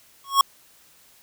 square tone with exponential growth, 1100 Hz, C#6, 14 cents flat, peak -10 dBFS, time 0.24-0.41 s, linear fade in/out 2 ms, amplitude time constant 36 ms, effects white hiss -55 dBFS RMS until 1.22 s

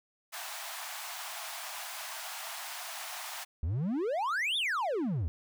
pink high-pass noise, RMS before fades -41 dBFS, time 0.32-3.45 s, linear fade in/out 20 ms, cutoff 640 Hz, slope 96 dB/octave
triangle exponential two-way sweep, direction up then down, 71.3 to 3708 to 71.3 Hz, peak -27 dBFS, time 3.63-5.28 s, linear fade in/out 0 ms, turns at 4.57 s
effects none

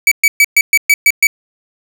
45% pulse tone bursts, 2286 Hz, D7, 47 cents flat, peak -5 dBFS, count 8, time 0.07-1.27 s, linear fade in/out 2 ms, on 45 ms, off 120 ms, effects none

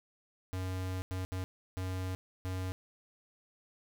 square tone bursts at uneven times, 92.9 Hz, F#2, 7 cents sharp, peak -35 dBFS, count 5, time 0.53-1.02 / 1.11-1.25 / 1.32-1.44 / 1.77-2.15 / 2.45-2.72 s, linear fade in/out 0 ms, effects none

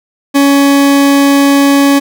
40% pulse tone, 279.8 Hz, C#4, 16 cents sharp, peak -4 dBFS, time 0.34-2 s, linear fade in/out 20 ms, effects none

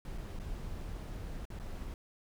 brown noise with dropouts, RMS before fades -41 dBFS, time 0.05-1.94 s, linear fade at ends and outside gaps 1 ms, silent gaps 0.178-0.182 / 0.39-0.398 / 1.454-1.502 / 1.59-1.598 s, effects none

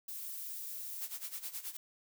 violet noise, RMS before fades -43 dBFS, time 0.08-1.06 s, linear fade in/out 5 ms
blue noise with tremolo, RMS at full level -40 dBFS, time 1.01-1.77 s, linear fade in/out 5 ms, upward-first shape sine, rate 9.4 Hz, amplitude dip 80%
effects none

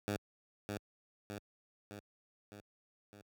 10% pulse tone with echo, 102.5 Hz, G#2, 22 cents flat, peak -26 dBFS, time 0.08-0.16 s, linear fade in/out 0 ms, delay 610 ms, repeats 5, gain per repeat -4 dB, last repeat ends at 3.21 s, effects high-pass 60 Hz 12 dB/octave

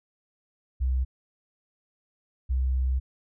sine tone pair in turn, 64.3 / 64.53 Hz, C2 / C2, -30 / -23 cents, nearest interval unison, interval 7 cents, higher second, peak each -22 dBFS, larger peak neither, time 0.8-1.05 / 2.49-3 s, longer second, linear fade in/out 20 ms, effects none

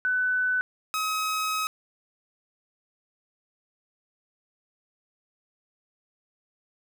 sine / sawtooth tone pair in turn, 1500 / 1272.7 Hz, F#6 / D#6, +23 / +39 cents, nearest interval minor third, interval 284 cents, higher first, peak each -22 dBFS, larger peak neither, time 0.05-0.61 / 0.94-1.67 s, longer second, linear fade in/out 0 ms, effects none

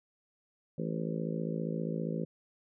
harmonic tone with a mistuned harmonic, 55 Hz, A1, in tune, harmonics 3 / 4 / 5 / 6 / 7 / 8 / 9 / 10, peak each -35 / -38 / -43 / -44 / -42 / -44 / -42 / -47 dBFS, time 0.78-2.25 s, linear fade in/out 5 ms, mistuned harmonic 10, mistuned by -24 cents, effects none

